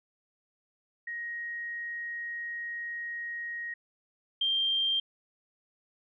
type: tone pair in turn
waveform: sine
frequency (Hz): 1881 / 3175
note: A#6 / G7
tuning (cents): +15 / +21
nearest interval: major sixth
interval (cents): 906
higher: second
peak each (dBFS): -34 / -25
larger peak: second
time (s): 1.07-3.74 / 4.41-5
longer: first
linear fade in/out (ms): 5
effects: none